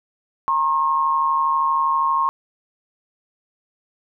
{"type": "tone pair together", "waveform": "sine", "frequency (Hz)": [926, 1078.5], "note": ["A#5", "C#6"], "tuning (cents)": [-12, -48], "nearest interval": "minor third", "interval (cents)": 264, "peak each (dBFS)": [-23, -17], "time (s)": [0.48, 2.29], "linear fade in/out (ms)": 0, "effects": []}